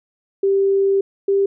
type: tone pair in turn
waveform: sine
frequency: 392.3 / 395 Hz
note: G4 / G4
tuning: +1 / +13 cents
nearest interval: unison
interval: 12 cents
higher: second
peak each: -13 dBFS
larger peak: neither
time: 0.43-1.01 / 1.28-1.46 s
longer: first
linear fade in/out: 5 ms
effects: none